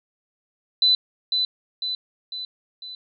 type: tone with echo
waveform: sine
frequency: 4004 Hz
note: B7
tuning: 23 cents sharp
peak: -14 dBFS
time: 0.82-0.95 s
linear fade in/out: 2 ms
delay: 500 ms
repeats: 4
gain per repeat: -5 dB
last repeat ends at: 2.95 s
effects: none